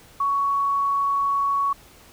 sine tone, 1117 Hz, C#6, 13 cents sharp, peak -19 dBFS, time 0.2-1.73 s, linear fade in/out 5 ms, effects pink hiss -50 dBFS RMS until 2.12 s

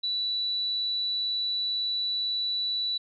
sine tone, 3951 Hz, B7, in tune, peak -26 dBFS, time 0.03-2.98 s, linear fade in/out 10 ms, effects none

